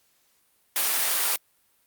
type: high-pass noise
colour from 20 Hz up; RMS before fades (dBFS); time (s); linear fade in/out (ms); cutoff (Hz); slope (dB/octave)
white; -24; 0.76-1.36; 2; 550; 12
effects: white hiss -66 dBFS RMS until 1.86 s + Opus 48 kbps